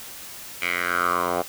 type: tone with band-pass filter sweep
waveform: 10% pulse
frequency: 88.1 Hz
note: F2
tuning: 16 cents sharp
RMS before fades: -24 dBFS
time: 0.61-1.43 s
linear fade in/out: 20 ms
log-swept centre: 2400 to 760 Hz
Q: 4.5
effects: white hiss -39 dBFS RMS until 1.48 s